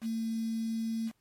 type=tone with quantisation; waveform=sine; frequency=225.1 Hz; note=A3; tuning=40 cents sharp; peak=-30 dBFS; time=0.01-1.12 s; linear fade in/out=50 ms; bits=8; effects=pink hiss -75 dBFS RMS until 1.2 s + MP3 64 kbps